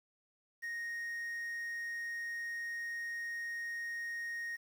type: tone with quantisation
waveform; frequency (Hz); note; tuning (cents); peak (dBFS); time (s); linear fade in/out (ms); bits
triangle; 1864.7; A#6; 0; -36; 0.62-4.57; 20; 10
effects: none